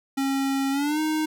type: tone with pitch glide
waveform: square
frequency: 272 to 310.6 Hz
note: C#4 to D#4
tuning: -33 to -3 cents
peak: -23 dBFS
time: 0.17-1.26 s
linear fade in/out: 10 ms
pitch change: +230 cents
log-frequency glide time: 0.71-1 s
effects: none